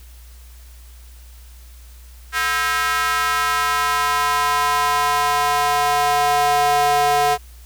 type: tone with high-pass filter sweep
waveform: square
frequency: 145.2 Hz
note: D3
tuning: 19 cents flat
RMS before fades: -18 dBFS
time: 2.32-7.38 s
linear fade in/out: 50 ms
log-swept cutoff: 1500 to 640 Hz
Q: 2.9
effects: added 60 Hz sine -39 dBFS peak until 7.65 s + white hiss -50 dBFS RMS until 7.65 s